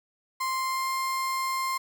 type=tone with pitch glide; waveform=35% pulse; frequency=1046.5 to 1055 Hz; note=C6 to C6; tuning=0 to +14 cents; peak=-25 dBFS; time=0.4-1.78 s; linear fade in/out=10 ms; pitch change=+14 cents; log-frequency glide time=0.53-0.91 s; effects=9-bit